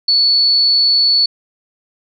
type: tone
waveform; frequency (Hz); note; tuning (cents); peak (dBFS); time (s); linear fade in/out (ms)
sine; 4435; C#8; 0; -9; 0.08-1.26; 5
effects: none